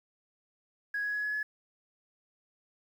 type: tone with pitch steps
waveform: sine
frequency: 1661.2 / 1671.8 / 1682.4 / 1693.2 / 1704 Hz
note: G#6 / G#6 / G#6 / G#6 / G#6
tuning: 0 / +11 / +22 / +33 / +44 cents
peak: -29 dBFS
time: 0.94-1.43 s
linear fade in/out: 5 ms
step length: 98 ms
effects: tanh soft clip ceiling -26 dBFS + 10-bit